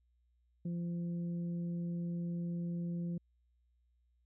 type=harmonic tone; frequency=172.1 Hz; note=F3; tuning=25 cents flat; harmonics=1 / 2 / 3; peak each=-35 / -50 / -55 dBFS; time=0.65-3.18 s; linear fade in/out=5 ms; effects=added 60 Hz sine -70 dBFS peak until 4.25 s